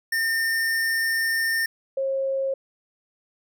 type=tone pair in turn; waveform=square / sine; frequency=1813 / 539 Hz; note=A#6 / C#5; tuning=-49 / -49 cents; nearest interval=octave + major sixth; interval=2100 cents; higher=first; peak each=-22 dBFS; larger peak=neither; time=0.12-1.66 / 1.97-2.54 s; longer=first; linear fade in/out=5 ms; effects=none